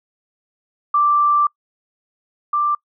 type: tone pair in turn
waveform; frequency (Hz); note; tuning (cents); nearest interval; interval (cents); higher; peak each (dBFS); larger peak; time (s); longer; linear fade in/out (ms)
sine; 1174.7 / 1180.3; D6 / D6; 0 / +8; unison; 8; second; -12 / -15; first; 0.94-1.47 / 2.53-2.75; first; 5
effects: noise-tail reverb RT60 0.1 s tail -25 dB re dry